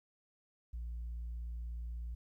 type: tone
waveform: sine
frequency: 58.27 Hz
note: A#1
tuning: in tune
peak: -37 dBFS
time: 0.73-2.15 s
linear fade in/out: 10 ms
effects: tanh soft clip ceiling -37 dBFS + 13-bit